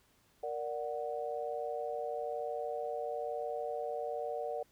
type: chord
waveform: sine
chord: Bb augmented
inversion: none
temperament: equal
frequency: 466.2 / 587.3 / 740 Hz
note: Bb4 / D5 / F#5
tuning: 0 / 0 / 0 cents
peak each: -39 / -39 / -40 dBFS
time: 0.43-4.63 s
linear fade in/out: 5 ms
effects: pink hiss -69 dBFS RMS until 4.71 s